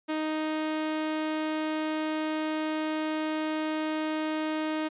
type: tone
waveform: sawtooth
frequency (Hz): 311.1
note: D#4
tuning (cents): 0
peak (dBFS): -24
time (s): 0.08-4.89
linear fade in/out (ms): 20
effects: resampled to 8000 Hz